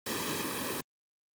pink noise with comb filter, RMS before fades -34 dBFS, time 0.06-0.81 s, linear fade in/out 5 ms, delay 1.4 ms, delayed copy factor -0.65, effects high-pass 150 Hz 12 dB/octave + Opus 48 kbps

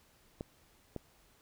clicks, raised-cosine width 2 ms, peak -25 dBFS, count 2, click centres 0.409 / 0.963 s, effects pink hiss -66 dBFS RMS until 1.41 s

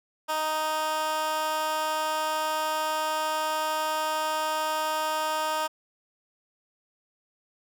15% pulse tone with high-pass filter, 311.1 Hz, D#4, in tune, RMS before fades -28 dBFS, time 0.28-5.68 s, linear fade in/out 20 ms, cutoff 830 Hz, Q 1.4, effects none

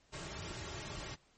pink noise with comb filter, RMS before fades -44 dBFS, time 0.12-1.16 s, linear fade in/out 20 ms, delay 4 ms, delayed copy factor -0.55, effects pink hiss -69 dBFS RMS until 1.37 s + MP3 32 kbps

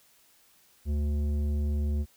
triangle tone with tanh clipping, 73.42 Hz, D2, in tune, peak -27 dBFS, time 0.85-2.06 s, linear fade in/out 50 ms, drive 15 dB, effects white hiss -62 dBFS RMS until 2.16 s

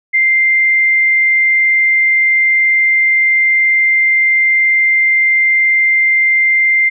sine tone, 2093 Hz, C7, in tune, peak -8 dBFS, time 0.13-6.9 s, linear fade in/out 20 ms, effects none

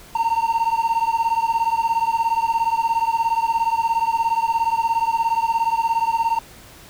triangle beating tone pair, 907 / 924 Hz, A#5 / A#5, -48 / -16 cents, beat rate 17 Hz, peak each -18 / -19 dBFS, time 0.15-6.39 s, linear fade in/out 5 ms, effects pink hiss -44 dBFS RMS until 6.89 s

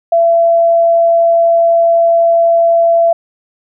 sine tone, 673 Hz, E5, 36 cents sharp, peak -6 dBFS, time 0.12-3.13 s, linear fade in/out 5 ms, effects none

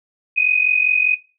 sine tone pair together, 2483 / 2528 Hz, D#7 / D#7, -4 / +27 cents, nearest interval unison, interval 31 cents, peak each -16 dBFS, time 0.36-1.16 s, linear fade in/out 20 ms, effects noise-tail reverb RT60 0.3 s tail -18 dB re dry

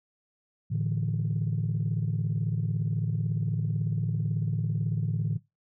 sine chord, A suspended fourth, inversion none, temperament equal with one note detuned, 110.57 / 146.83 / 164.81 Hz, A2 / D3 / E3, +9 / 0 / 0 cents, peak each -28 / -29 / -31 dBFS, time 0.7-5.38 s, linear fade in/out 20 ms, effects noise-tail reverb RT60 0.2 s tail -19 dB re dry + tanh soft clip ceiling -19 dBFS

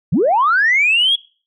sine linear sweep, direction up, 117.8 to 3379 Hz, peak -10 dBFS, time 0.12-1.16 s, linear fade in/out 10 ms, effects noise-tail reverb RT60 0.4 s tail -23 dB re dry + tanh soft clip ceiling -6 dBFS

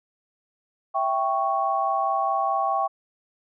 sine chord, C# diminished, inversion first, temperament equal, 659.3 / 784 / 1108.7 Hz, E5 / G5 / C#6, 0 / 0 / 0 cents, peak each -28 / -24 / -25 dBFS, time 0.94-2.88 s, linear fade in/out 20 ms, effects none

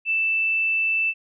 sine tone, 2649 Hz, E7, 8 cents sharp, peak -19 dBFS, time 0.05-1.14 s, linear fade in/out 50 ms, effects none

